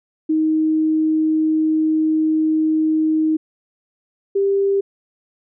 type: tone pair in turn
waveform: sine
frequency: 313.8 / 395.4 Hz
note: D#4 / G4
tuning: +15 / +15 cents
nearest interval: major third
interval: 400 cents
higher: second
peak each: -14 dBFS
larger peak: neither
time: 0.29-3.37 / 4.35-4.81 s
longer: first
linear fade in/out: 10 ms
effects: none